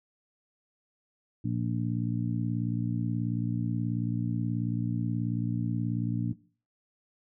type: harmonic tone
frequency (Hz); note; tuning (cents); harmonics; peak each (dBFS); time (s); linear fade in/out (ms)
58.5; A#1; +7; 2 / 3 / 4 / 5; -31 / -33 / -34 / -35; 1.44-6.33; 10
effects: noise-tail reverb RT60 0.4 s tail -17 dB re dry